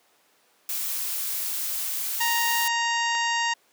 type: noise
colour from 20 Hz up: blue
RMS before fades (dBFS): -29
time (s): 0.69-2.68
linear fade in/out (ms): 2
type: harmonic tone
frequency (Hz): 933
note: A#5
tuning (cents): +1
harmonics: 1 / 2 / 3 / 4 / 5 / 6 / 7 / 8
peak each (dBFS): -26 / -27 / -30 / -37 / -36 / -38 / -37 / -38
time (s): 2.2-3.54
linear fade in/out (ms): 10
type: click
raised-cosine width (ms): 0.3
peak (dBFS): -21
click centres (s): 3.151
effects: pink hiss -62 dBFS RMS until 3.72 s + high-pass 400 Hz 12 dB/octave